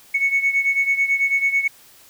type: beating tone pair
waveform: sine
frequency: 2211 / 2220.1 Hz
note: C#7 / C#7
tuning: -5 / +2 cents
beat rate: 9.1 Hz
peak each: -17 / -21 dBFS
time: 0.14-1.68 s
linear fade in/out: 10 ms
effects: tanh soft clip ceiling -10 dBFS + white hiss -49 dBFS RMS until 2.09 s